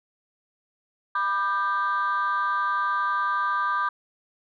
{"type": "chord", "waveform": "sine", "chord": "G major", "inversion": "first", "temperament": "equal with one note detuned", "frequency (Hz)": [987.8, 1195.2, 1568], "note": ["B5", "D6", "G6"], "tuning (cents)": [0, 30, 0], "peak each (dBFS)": [-28, -23, -27], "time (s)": [1.15, 3.89], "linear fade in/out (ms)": 5, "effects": ["tanh soft clip ceiling -17 dBFS"]}